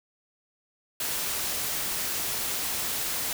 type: noise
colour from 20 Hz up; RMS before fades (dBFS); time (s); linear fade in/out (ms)
white; -30; 1-3.33; 2
effects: none